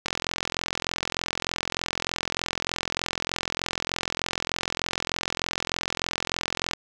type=click train; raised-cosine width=0.2 ms; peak=-8 dBFS; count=290; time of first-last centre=0.06-6.734 s; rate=43.3 Hz; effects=none